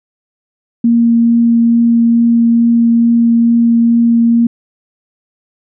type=tone with vibrato; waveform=sine; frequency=233.1 Hz; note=A#3; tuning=in tune; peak=-6 dBFS; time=0.84-4.47 s; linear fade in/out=5 ms; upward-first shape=triangle; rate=2.3 Hz; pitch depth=8 cents each way; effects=none